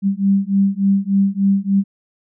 sine beating tone pair, 195.1 / 198.5 Hz, G3 / G3, -8 / +22 cents, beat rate 3.4 Hz, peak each -16 dBFS, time 0.02-1.84 s, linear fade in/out 50 ms, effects none

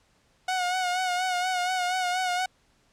sawtooth tone with vibrato, 730 Hz, F#5, 24 cents flat, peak -21 dBFS, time 0.48-2.46 s, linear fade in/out 5 ms, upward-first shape sine, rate 4.2 Hz, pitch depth 44 cents each way, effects pink hiss -65 dBFS RMS until 2.92 s + low-pass 8000 Hz 12 dB/octave

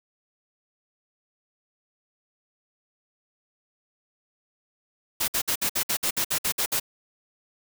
white noise bursts, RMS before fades -25 dBFS, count 12, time 5.2-6.799 s, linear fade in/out 10 ms, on 81 ms, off 57 ms, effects none

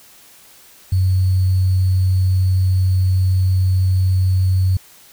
sine tone with sample-and-hold, 93.3 Hz, F#2, 15 cents sharp, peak -12 dBFS, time 0.92-4.77 s, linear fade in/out 5 ms, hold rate 4410 Hz, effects white hiss -46 dBFS RMS until 5.12 s

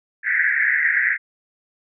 pink band-pass noise, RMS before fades -19 dBFS, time 0.23-1.18 s, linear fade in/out 50 ms, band 1600 to 2100 Hz, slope 96 dB/octave, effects none

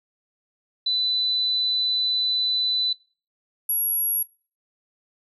sine tone pair in turn, 3996 / 11302 Hz, B7 / F9, +20 / +20 cents, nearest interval octave + tritone, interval 1800 cents, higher second, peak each -20 dBFS, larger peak neither, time 0.86-2.93 / 3.69-4.23 s, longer first, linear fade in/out 5 ms, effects noise-tail reverb RT60 0.4 s tail -22 dB re dry

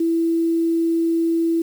sine tone with quantisation, 331.5 Hz, E4, 10 cents sharp, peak -16 dBFS, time 0-1.62 s, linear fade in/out 5 ms, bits 7, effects none

